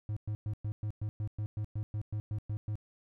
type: tone bursts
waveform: triangle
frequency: 106.1 Hz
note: G#2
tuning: 38 cents sharp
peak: -30 dBFS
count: 15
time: 0.09-2.755 s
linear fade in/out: 0 ms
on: 75 ms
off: 110 ms
effects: none